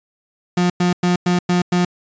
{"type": "tone bursts", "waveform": "35% pulse", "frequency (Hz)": 177.8, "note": "F3", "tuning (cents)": 31, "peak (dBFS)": -12, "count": 6, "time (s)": [0.57, 1.85], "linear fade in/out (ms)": 5, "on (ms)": 130, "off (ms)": 100, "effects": ["resampled to 16000 Hz"]}